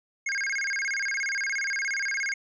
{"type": "tone with vibrato", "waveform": "square", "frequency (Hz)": 1864.7, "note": "A#6", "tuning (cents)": 0, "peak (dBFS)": -27, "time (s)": [0.26, 2.34], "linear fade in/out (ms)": 5, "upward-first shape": "square", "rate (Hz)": 17, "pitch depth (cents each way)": 260, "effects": ["resampled to 16000 Hz"]}